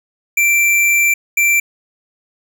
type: tone bursts at uneven times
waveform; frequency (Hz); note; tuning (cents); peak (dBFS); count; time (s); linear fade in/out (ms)
square; 2349; D7; 0; -11; 2; 0.37-1.14 / 1.37-1.6; 5
effects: none